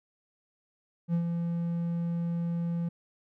triangle tone with ADSR envelope, 170 Hz, F3, 46 cents flat, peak -21 dBFS, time 1.08-2.89 s, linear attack 57 ms, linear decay 89 ms, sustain -5 dB, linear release 8 ms, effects none

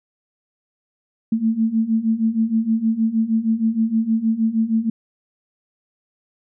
sine beating tone pair, 220 / 226.4 Hz, A3 / A3, 0 / +50 cents, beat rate 6.4 Hz, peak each -21 / -18 dBFS, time 1.32-4.9 s, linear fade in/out 5 ms, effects none

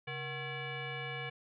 sine tone with frequency modulation, 1085 Hz, C#6, 37 cents flat, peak -37 dBFS, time 0.07-1.3 s, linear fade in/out 10 ms, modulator 611 Hz, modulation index 2.9, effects none

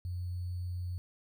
sine tone with sample-and-hold, 89.3 Hz, F2, 39 cents sharp, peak -34 dBFS, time 0.05-0.98 s, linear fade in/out 0 ms, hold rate 4410 Hz, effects none

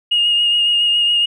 sine tone with vibrato, 2855 Hz, F7, 37 cents sharp, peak -11 dBFS, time 0.11-1.26 s, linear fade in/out 10 ms, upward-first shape triangle, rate 7.2 Hz, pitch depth 23 cents each way, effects tanh soft clip ceiling -7 dBFS

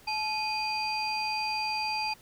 sine tone cluster, 858 / 2480 / 4721 Hz, A5 / D#7 / D8, -44 / -6 / +8 cents, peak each -30 / -32 / -33 dBFS, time 0.07-2.14 s, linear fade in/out 10 ms, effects tanh soft clip ceiling -23 dBFS + pink hiss -56 dBFS RMS until 2.21 s

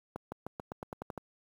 accelerating click train, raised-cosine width 1 ms, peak -24 dBFS, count 10, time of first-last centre 0.16-1.177 s, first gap 160 ms, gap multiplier 0.91, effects high-pass 80 Hz 12 dB/octave + 9-bit

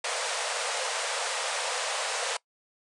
pink band-pass noise, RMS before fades -31 dBFS, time 0.04-2.37 s, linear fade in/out 5 ms, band 460 to 9700 Hz, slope 96 dB/octave, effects noise-tail reverb RT60 0.1 s tail -22 dB re dry

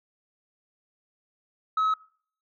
sine tone, 1284 Hz, E6, 46 cents flat, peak -19 dBFS, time 1.77-1.94 s, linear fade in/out 5 ms, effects noise-tail reverb RT60 0.5 s tail -21 dB re dry + tanh soft clip ceiling -20 dBFS

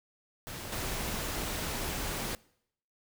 pink noise with level steps, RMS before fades -41 / -35 dBFS, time 0.47-2.35 s, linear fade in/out 0 ms, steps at 0.72 s, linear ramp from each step 5 ms, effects noise-tail reverb RT60 0.7 s tail -23 dB re dry

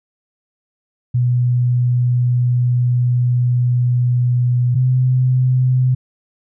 sine tone pair in turn, 123.1 / 127.7 Hz, B2 / C3, -5 / -42 cents, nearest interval minor second, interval 63 cents, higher second, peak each -12 / -11 dBFS, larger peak second, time 1.14-4.75 / 4.75-5.95 s, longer first, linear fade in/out 10 ms, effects none

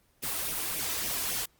white noise with flanger, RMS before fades -32 dBFS, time 0.22-1.46 s, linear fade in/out 20 ms, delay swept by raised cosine 0.33 to 3.03 ms, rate 3.6 Hz, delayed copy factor +0.7, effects pink hiss -67 dBFS RMS until 1.59 s + Opus 24 kbps

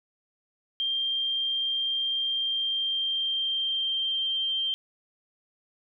sine tone with pitch glide, 3182 to 3153 Hz, G7 to G7, +25 to +9 cents, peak -25 dBFS, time 0.8-4.74 s, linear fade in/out 0 ms, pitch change -16 cents, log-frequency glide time 2.3-4.47 s, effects none

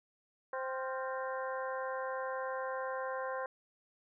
harmonic tone with a mistuned harmonic, 261.6 Hz, C4, in tune, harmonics 2 / 3 / 4 / 5 / 6 / 7, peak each -38 / -44 / -41 / -49 / -45 / -50 dBFS, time 0.53-3.46 s, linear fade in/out 2 ms, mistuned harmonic 5, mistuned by +110 cents, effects none

